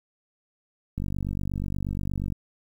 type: click train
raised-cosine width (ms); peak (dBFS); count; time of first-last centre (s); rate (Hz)
5; -18; 66; 0.98-2.323; 48.4
effects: 9-bit